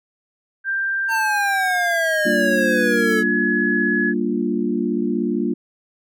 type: tone with pitch glide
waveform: sine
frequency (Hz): 1580 to 1693.4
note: G6 to G#6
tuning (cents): +13 to +33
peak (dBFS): -19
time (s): 0.64-4.14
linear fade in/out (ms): 50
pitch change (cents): +120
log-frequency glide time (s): 1.16-3.35
type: exponential sweep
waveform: square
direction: down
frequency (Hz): 917 to 429.4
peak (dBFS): -21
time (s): 1.08-3.24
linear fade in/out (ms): 50
type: chord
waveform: sine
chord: G minor seventh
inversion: none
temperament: equal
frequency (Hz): 196 / 233.1 / 293.7 / 349.2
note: G3 / Bb3 / D4 / F4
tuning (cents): 0 / 0 / 0 / 0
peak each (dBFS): -25 / -22 / -25 / -24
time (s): 2.25-5.54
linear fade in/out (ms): 10
effects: none